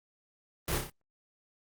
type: noise with echo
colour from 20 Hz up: pink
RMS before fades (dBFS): -32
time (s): 0.68-0.78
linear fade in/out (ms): 2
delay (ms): 30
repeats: 4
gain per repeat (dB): -4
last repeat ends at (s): 0.9
effects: Opus 24 kbps